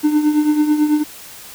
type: tone with tremolo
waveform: triangle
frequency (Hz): 300.9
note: D4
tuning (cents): +42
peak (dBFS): -7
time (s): 0.03-1.04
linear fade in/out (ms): 20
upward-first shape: triangle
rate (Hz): 9.1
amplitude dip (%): 70
effects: white hiss -37 dBFS RMS until 1.54 s